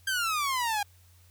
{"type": "exponential sweep", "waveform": "sawtooth", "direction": "down", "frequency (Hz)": [1599, 802], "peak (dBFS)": -23, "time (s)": [0.07, 0.83], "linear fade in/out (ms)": 5, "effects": ["added 88 Hz sine -56 dBFS peak until 1.3 s", "white hiss -63 dBFS RMS until 1.3 s"]}